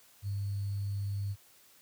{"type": "tone with sample-and-hold", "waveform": "sine", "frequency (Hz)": 100, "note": "G2", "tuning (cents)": 35, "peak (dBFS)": -31, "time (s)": [0.22, 1.36], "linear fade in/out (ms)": 50, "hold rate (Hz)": 4410, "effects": ["white hiss -61 dBFS RMS until 1.81 s", "high-pass 60 Hz 12 dB/octave"]}